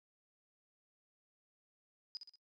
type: tone with echo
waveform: sine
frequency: 4977 Hz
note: D#8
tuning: in tune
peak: -40 dBFS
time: 2.15-2.17 s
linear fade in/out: 0 ms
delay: 62 ms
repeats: 3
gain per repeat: -6 dB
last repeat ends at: 2.356 s
effects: noise-tail reverb RT60 0.1 s tail -23 dB re dry